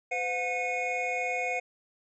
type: tone cluster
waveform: triangle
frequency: 508 / 718 / 2177 / 2470 Hz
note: B4 / F5 / C#7 / D#7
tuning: +49 / +48 / -32 / -13 cents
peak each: -33 / -31 / -31 / -34 dBFS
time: 0.11-1.6 s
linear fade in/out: 10 ms
effects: resampled to 22050 Hz